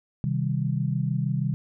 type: chord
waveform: sine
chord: C minor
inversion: none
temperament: equal with one note detuned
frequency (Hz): 130.81 / 157.01 / 196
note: C3 / Eb3 / G3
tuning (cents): 0 / +16 / 0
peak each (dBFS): -26 / -27 / -30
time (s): 0.24-1.54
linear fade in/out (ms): 0
effects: none